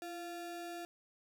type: ring-modulated tone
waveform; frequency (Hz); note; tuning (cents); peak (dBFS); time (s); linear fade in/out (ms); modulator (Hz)
square; 519; C5; -14; -40; 0.02-0.85; 0; 179
effects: none